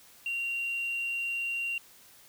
triangle tone, 2761 Hz, F7, 20 cents flat, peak -27 dBFS, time 0.26-1.78 s, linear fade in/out 2 ms, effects tanh soft clip ceiling -26 dBFS + white hiss -56 dBFS RMS until 2.28 s

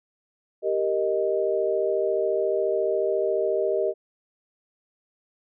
sine chord, Eb major, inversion first, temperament equal, 392 / 466.2 / 622.3 Hz, G4 / Bb4 / Eb5, 0 / 0 / 0 cents, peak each -25 / -27 / -25 dBFS, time 0.62-3.94 s, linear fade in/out 50 ms, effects none

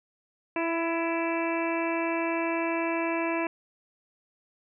harmonic tone with a mistuned harmonic, 332 Hz, E4, 12 cents sharp, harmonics 1 / 2 / 3 / 4 / 5 / 6 / 7 / 8, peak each -29 / -32 / -33 / -43 / -39 / -43 / -36 / -37 dBFS, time 0.56-3.47 s, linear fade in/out 2 ms, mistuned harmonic 5, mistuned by +21 cents, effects none

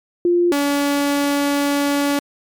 sine / sawtooth tone pair in turn, 349.2 / 285 Hz, F4 / C#4, 0 / +48 cents, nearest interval major third, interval 352 cents, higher first, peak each -12 dBFS, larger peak neither, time 0.25-0.52 / 0.52-2.19 s, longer second, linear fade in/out 2 ms, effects MP3 96 kbps

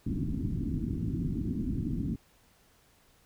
white low-pass noise, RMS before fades -32 dBFS, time 0.06-2.16 s, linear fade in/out 5 ms, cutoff 300 Hz, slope 48 dB/octave, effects pink hiss -64 dBFS RMS until 3.25 s

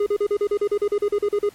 triangle tone bursts, 411 Hz, G#4, 18 cents flat, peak -15 dBFS, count 15, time 0-1.492 s, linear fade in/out 5 ms, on 64 ms, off 38 ms, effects pink hiss -50 dBFS RMS until 1.54 s + MP3 64 kbps

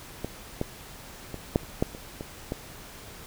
clicks, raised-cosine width 2 ms, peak -17 / -13 / -21 / -7 / -30 / -9 / -26 / -21 / -16 dBFS, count 9, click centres 0.246 / 0.614 / 1.343 / 1.559 / 1.633 / 1.825 / 1.949 / 2.209 / 2.521 s, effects pink hiss -45 dBFS RMS until 3.26 s

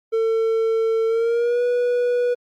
triangle tone with pitch glide, 450 to 487.9 Hz, A4 to B4, +39 to -21 cents, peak -15 dBFS, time 0.12-2.35 s, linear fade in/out 20 ms, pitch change +140 cents, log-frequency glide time 1.07-1.63 s, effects Opus 48 kbps

